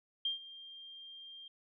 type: tone with ADSR envelope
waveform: sine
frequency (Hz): 3192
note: G7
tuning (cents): +31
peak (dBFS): -30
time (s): 0.25-1.48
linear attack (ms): 4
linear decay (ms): 130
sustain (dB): -18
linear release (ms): 4
effects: none